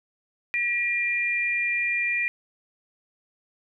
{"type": "tone pair together", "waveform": "sine", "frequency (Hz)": [1929.8, 2399], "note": ["B6", "D7"], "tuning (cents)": [-41, 36], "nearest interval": "major third", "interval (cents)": 377, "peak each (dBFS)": [-27, -24], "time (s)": [0.54, 2.28], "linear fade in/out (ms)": 0, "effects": []}